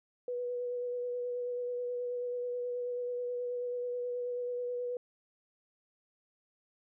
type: tone with vibrato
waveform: sine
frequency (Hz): 490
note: B4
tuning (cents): -14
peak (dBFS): -33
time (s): 0.28-4.97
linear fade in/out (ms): 2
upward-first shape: sine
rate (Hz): 9.3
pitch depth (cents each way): 15
effects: none